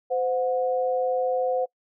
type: tone pair together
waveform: sine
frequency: 514 / 726.9 Hz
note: C5 / F#5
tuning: -31 / -31 cents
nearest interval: tritone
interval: 600 cents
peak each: -23 / -27 dBFS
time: 0.1-1.66 s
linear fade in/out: 20 ms
effects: noise-tail reverb RT60 0.1 s tail -24 dB re dry